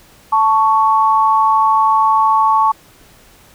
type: tone pair together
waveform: sine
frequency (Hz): 880 / 1113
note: A5 / C#6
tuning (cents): 0 / +7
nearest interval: major third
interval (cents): 407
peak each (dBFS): -12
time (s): 0.32-2.72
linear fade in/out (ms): 10
effects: pink hiss -46 dBFS RMS until 3.54 s